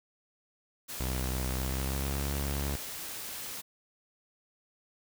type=noise; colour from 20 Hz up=white; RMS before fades=-40 dBFS; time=0.88-3.62 s; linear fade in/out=20 ms
type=tone with pitch glide; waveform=sawtooth; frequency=64 to 70.2 Hz; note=C2 to C#2; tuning=-38 to +22 cents; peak=-27 dBFS; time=1-2.76 s; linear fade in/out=0 ms; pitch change=+160 cents; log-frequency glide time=1.53-2.24 s
effects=none